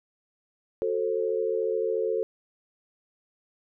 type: chord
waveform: sine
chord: F# diminished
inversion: none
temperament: just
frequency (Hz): 370 / 444 / 532.8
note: F#4 / A4 / C5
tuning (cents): 0 / +16 / +31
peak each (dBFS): -31 / -26 / -31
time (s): 0.82-2.23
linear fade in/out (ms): 0
effects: none